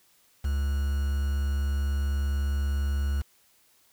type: tone with quantisation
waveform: triangle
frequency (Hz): 70.1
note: C#2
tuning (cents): +20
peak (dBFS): -22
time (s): 0.44-3.22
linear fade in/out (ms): 10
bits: 7
effects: white hiss -63 dBFS RMS until 3.92 s